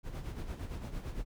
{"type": "noise with tremolo", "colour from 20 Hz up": "brown", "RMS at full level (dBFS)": -37, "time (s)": [0.03, 1.25], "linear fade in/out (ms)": 50, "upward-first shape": "sine", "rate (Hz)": 8.8, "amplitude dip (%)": 60, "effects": []}